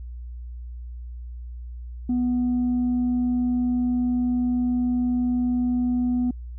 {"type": "tone", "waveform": "sine", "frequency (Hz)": 246.9, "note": "B3", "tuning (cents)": 0, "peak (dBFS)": -18, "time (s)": [2.09, 6.31], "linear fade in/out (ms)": 5, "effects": ["tanh soft clip ceiling -18 dBFS", "added 60 Hz sine -33 dBFS peak until 6.58 s"]}